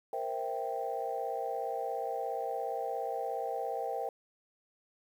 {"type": "chord", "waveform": "sine", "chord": "C dominant seventh", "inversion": "third", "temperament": "equal", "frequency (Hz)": [466.2, 523.3, 659.3, 784], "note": ["Bb4", "C5", "E5", "G5"], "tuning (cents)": [0, 0, 0, 0], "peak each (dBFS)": [-38, -39, -39, -36], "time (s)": [0.13, 4.09], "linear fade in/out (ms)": 2, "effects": ["tanh soft clip ceiling -23 dBFS", "10-bit"]}